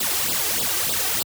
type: noise with flanger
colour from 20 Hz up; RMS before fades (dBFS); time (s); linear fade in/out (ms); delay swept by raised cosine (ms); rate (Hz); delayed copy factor
white; -23; 0-1.23; 5; 0.23 to 2.63; 3.3; +0.95
effects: high-pass 80 Hz 12 dB/octave